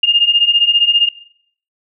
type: beating tone pair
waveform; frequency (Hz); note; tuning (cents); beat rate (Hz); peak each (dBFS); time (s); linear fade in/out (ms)
sine; 2816 / 2831; F7 / F7; +14 / +23; 15; -12; 0.03-1.09; 5
effects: noise-tail reverb RT60 0.6 s tail -17 dB re dry